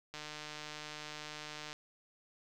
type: click train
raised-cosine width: 0.2 ms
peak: -27 dBFS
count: 241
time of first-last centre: 0.14-1.729 s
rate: 151 Hz
effects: none